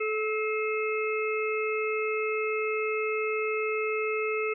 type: harmonic tone with a mistuned harmonic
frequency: 433.2 Hz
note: A4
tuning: 27 cents flat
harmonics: 1 / 3 / 5 / 6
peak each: -28 / -35 / -35 / -34 dBFS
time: 0-4.54 s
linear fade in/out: 10 ms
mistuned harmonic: 5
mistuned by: -28 cents
effects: none